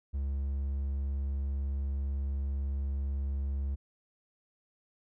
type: tone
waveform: triangle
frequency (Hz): 69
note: C#2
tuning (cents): -7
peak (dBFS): -28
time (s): 0.13-3.76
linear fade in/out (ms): 20
effects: none